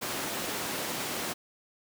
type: high-pass noise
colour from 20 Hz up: pink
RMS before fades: -34 dBFS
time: 0.01-1.34 s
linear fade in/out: 20 ms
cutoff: 210 Hz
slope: 12 dB/octave
effects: none